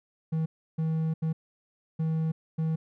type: tone bursts at uneven times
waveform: triangle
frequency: 160 Hz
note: D#3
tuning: 49 cents sharp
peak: -23 dBFS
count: 5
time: 0.32-0.46 / 0.78-1.14 / 1.22-1.33 / 1.99-2.32 / 2.58-2.76 s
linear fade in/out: 10 ms
effects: none